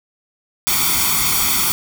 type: noise with comb filter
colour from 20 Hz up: white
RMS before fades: -17 dBFS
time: 0.67-1.72 s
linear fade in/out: 0 ms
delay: 0.88 ms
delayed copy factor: +0.85
effects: none